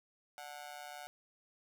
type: tone with amplitude modulation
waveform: sawtooth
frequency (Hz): 734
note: F#5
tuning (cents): -14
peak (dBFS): -38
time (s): 0.38-1.07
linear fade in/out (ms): 0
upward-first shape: sine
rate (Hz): 141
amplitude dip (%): 95
effects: none